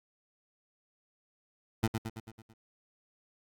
20% pulse tone with echo, 111.5 Hz, A2, 23 cents sharp, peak -20 dBFS, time 1.83-1.87 s, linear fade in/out 5 ms, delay 110 ms, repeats 6, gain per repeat -5 dB, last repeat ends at 2.53 s, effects Opus 48 kbps

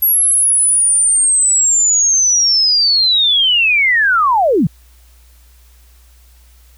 sine linear sweep, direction down, 11550 to 125.4 Hz, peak -9 dBFS, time 0.02-4.67 s, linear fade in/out 5 ms, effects added 60 Hz sine -43 dBFS peak until 6.77 s + white hiss -52 dBFS RMS until 6.77 s

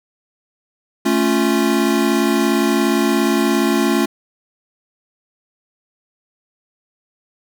square chord, A augmented, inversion none, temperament equal, 220 / 277.2 / 349.2 Hz, A3 / C#4 / E#4, 0 / 0 / 0 cents, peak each -19 dBFS, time 1.05-4.06 s, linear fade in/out 10 ms, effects none

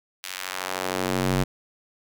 square tone with high-pass filter sweep, 46.47 Hz, F#1, 8 cents sharp, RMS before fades -27 dBFS, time 0.23-1.44 s, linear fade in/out 10 ms, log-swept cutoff 2700 to 99 Hz, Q 0.8, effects none

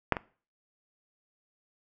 clicks, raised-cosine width 0.5 ms, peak -6 / -17 dBFS, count 2, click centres 0.123 / 0.168 s, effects noise-tail reverb RT60 0.4 s tail -21 dB re dry

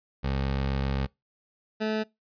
20% pulse tone pair in turn, 67.6 / 216.9 Hz, C#2 / A3, -43 / -25 cents, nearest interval octave + minor sixth, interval 2018 cents, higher second, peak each -21 dBFS, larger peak neither, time 0.23-1.07 / 1.8-2.04 s, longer first, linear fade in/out 20 ms, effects noise-tail reverb RT60 0.2 s tail -24 dB re dry + resampled to 11025 Hz

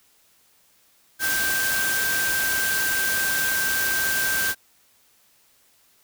sine tone in noise, 1568 Hz, G6, in tune, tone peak -23 dBFS, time 1.19-4.55 s, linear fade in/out 50 ms, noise white, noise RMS -26 dBFS, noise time 1.19-4.55 s, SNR 0 dB, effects white hiss -60 dBFS RMS until 6.03 s

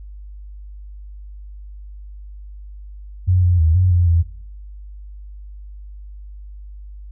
sine tone with pitch steps, 91 / 88.7 / 79.9 / 91.6 / 87.6 / 83.9 Hz, F#2 / F2 / D#2 / F#2 / F2 / E2, -28 / +27 / +47 / -17 / +6 / +31 cents, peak -11 dBFS, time 3.27-4.23 s, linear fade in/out 20 ms, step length 160 ms, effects noise-tail reverb RT60 0.9 s tail -24 dB re dry + added 50 Hz sine -33 dBFS peak until 7.11 s

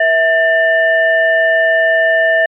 triangle ring-modulated tone, 567 Hz, C#5, 39 cents sharp, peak -4 dBFS, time 0-2.46 s, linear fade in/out 5 ms, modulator 1220 Hz, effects resampled to 8000 Hz

